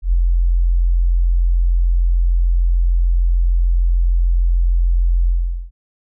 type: tone with ADSR envelope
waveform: sine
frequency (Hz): 43.36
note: F1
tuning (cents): -12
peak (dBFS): -9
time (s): 0.02-5.71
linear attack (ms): 110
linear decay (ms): 11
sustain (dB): -2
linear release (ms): 430
effects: none